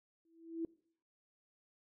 sine tone with exponential growth, 329.6 Hz, E4, in tune, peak -33 dBFS, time 0.25-0.65 s, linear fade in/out 2 ms, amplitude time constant 86 ms, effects noise-tail reverb RT60 0.6 s tail -23 dB re dry

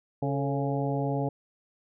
harmonic tone with a mistuned harmonic, 138.59 Hz, C#3, in tune, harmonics 1 / 2 / 3 / 4 / 5 / 6, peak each -29 / -32 / -34 / -35 / -36 / -37 dBFS, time 0.22-1.29 s, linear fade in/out 5 ms, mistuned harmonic 3, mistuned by +75 cents, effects none

